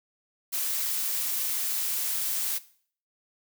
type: noise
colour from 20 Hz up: blue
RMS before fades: -29 dBFS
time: 0.52-2.59 s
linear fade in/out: 20 ms
effects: noise-tail reverb RT60 0.5 s tail -17 dB re dry